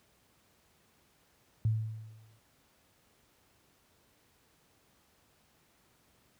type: tone with exponential decay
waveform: sine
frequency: 110 Hz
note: A2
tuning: in tune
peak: -23 dBFS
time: 1.65-2.39 s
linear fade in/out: 0 ms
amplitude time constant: 160 ms
effects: pink hiss -68 dBFS RMS until 6.39 s + high-pass 60 Hz 12 dB/octave